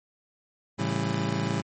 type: chord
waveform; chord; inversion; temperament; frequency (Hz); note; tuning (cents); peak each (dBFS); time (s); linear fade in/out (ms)
30% pulse; A dominant seventh; none; just; 110 / 137.5 / 165 / 198; A2 / C#3 / E3 / G3; 0 / -14 / +2 / +18; -29; 0.78-1.62; 20
effects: MP3 32 kbps